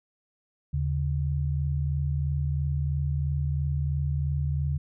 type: tone pair together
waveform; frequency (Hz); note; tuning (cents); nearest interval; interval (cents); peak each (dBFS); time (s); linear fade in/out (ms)
sine; 78 / 141; D#2 / C#3; +5 / +30; minor seventh; 1025; -27; 0.73-4.78; 10
effects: none